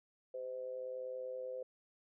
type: tone with amplitude modulation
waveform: sine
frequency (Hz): 513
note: C5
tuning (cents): -34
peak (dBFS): -37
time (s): 0.34-1.63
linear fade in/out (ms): 5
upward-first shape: sine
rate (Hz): 121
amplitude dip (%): 65
effects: none